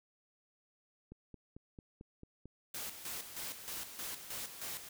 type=click train; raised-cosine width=3 ms; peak=-37 dBFS; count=7; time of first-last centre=1.12-2.456 s; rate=4.49 Hz
type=noise with tremolo; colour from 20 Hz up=white; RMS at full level=-42 dBFS; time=2.74-4.89 s; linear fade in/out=5 ms; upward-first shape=square; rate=3.2 Hz; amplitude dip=60%
effects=none